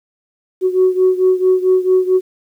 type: beating tone pair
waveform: sine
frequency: 370 / 374.5 Hz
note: F#4 / F#4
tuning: 0 / +21 cents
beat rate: 4.5 Hz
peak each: -11 / -14 dBFS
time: 0.61-2.21 s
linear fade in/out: 50 ms
effects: tanh soft clip ceiling -4 dBFS + 8-bit